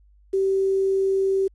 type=tone with quantisation; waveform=sine; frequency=386.5 Hz; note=G4; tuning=24 cents flat; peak=-18 dBFS; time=0.33-1.48 s; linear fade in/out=10 ms; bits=8; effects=added 50 Hz sine -52 dBFS peak until 1.54 s + resampled to 24000 Hz